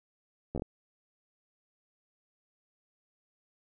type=slowing click train; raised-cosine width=2 ms; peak=-22 dBFS; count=5; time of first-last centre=0.55-0.621 s; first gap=12 ms; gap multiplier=1.27; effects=none